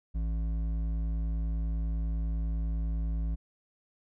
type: tone with hard clipping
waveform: triangle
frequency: 55 Hz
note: A1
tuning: in tune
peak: -30 dBFS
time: 0.14-3.36 s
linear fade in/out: 20 ms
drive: 12 dB
effects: none